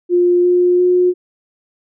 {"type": "tone with pitch steps", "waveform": "sine", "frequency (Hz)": [353.4, 356.7, 360], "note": ["F4", "F4", "F#4"], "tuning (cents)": [21, 37, -47], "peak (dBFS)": -9, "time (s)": [0.09, 1.14], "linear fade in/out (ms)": 50, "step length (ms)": 350, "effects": []}